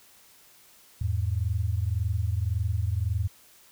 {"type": "tone pair together", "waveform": "sine", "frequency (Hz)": [84, 105.83], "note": ["E2", "G#2"], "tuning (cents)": [33, 33], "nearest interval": "major third", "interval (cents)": 400, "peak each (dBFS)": -27, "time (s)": [1.01, 3.28], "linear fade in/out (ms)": 5, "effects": ["white hiss -56 dBFS RMS until 3.71 s"]}